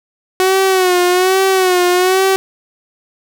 sawtooth tone with vibrato, 370 Hz, F#4, in tune, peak -6 dBFS, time 0.4-2.36 s, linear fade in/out 0 ms, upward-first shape sine, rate 1.2 Hz, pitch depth 66 cents each way, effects none

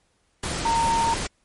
sine tone in noise, 919 Hz, A#5, 25 cents flat, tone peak -19 dBFS, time 0.65-1.14 s, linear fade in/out 5 ms, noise pink, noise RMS -28 dBFS, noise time 0.43-1.27 s, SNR +6 dB, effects pink hiss -67 dBFS RMS until 1.44 s + MP3 48 kbps

